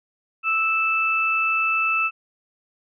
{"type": "tone pair together", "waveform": "sine", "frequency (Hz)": [1313.8, 2636], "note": ["E6", "E7"], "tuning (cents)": [-6, -1], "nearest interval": "octave", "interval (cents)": 1205, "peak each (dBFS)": [-23, -20], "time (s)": [0.43, 2.11], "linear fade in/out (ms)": 50, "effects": []}